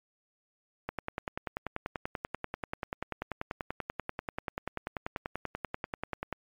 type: click train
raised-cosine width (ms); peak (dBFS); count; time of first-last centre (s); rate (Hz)
0.5; -18; 57; 0.89-6.327; 10.3
effects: MP3 96 kbps